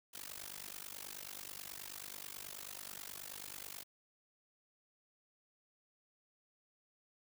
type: noise with amplitude modulation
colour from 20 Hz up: white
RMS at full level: -44 dBFS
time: 0.13-3.84 s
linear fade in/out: 20 ms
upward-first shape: sine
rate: 49.3 Hz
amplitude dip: 100%
effects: none